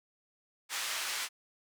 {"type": "band-pass noise", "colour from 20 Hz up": "pink", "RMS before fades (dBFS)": -36, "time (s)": [0.69, 1.29], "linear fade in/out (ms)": 50, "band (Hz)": [1400, 10000], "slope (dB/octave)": 12, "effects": []}